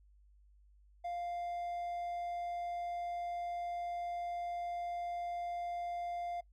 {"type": "tone", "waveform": "triangle", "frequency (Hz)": 698.5, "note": "F5", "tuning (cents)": 0, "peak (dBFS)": -35, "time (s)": [1.04, 6.41], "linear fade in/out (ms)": 10, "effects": ["noise-tail reverb RT60 0.1 s tail -21 dB re dry", "added 50 Hz sine -61 dBFS peak until 6.52 s"]}